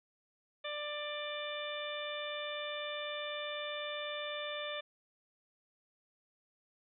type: harmonic tone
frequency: 592 Hz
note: D5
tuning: 14 cents sharp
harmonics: 1 / 2 / 3 / 4 / 5 / 6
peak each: -41 / -46 / -46 / -46 / -48 / -44 dBFS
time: 0.64-4.81 s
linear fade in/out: 10 ms
effects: none